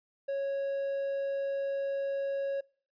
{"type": "tone", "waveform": "triangle", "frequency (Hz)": 552, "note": "C#5", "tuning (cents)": -7, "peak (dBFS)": -28, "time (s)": [0.28, 2.61], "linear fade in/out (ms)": 10, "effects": ["noise-tail reverb RT60 0.5 s tail -25 dB re dry", "resampled to 11025 Hz"]}